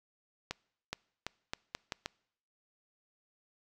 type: accelerating click train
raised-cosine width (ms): 0.2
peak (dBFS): -18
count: 7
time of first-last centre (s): 0.51-2.059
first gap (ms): 420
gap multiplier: 0.8
effects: noise-tail reverb RT60 0.7 s tail -25 dB re dry